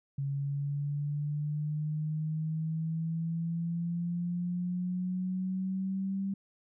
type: exponential sweep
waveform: sine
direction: up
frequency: 138.59 to 196 Hz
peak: -30 dBFS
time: 0.18-6.34 s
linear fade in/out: 5 ms
effects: none